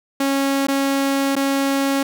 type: tone with dropouts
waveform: sawtooth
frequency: 274.8 Hz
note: C#4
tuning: 15 cents flat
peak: -13 dBFS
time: 0.2-2.03 s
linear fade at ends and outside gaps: 5 ms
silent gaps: 0.67-0.683 / 1.355-1.363 s
effects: none